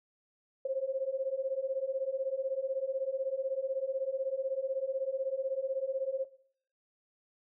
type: beating tone pair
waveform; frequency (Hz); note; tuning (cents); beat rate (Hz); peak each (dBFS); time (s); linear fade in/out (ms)
sine; 523.3 / 539.3; C5 / C#5; 0 / -48; 16; -35 / -32; 0.65-6.25; 5
effects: noise-tail reverb RT60 0.6 s tail -19 dB re dry